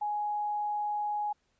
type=tone; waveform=sine; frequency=834 Hz; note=G#5; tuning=7 cents sharp; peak=-29 dBFS; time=0.01-1.33 s; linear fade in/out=10 ms; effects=pink hiss -74 dBFS RMS until 1.59 s + resampled to 16000 Hz